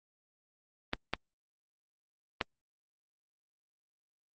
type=clicks; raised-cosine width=0.3 ms; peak=-13 dBFS; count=3; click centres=0.934 / 1.136 / 2.412 s; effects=Opus 24 kbps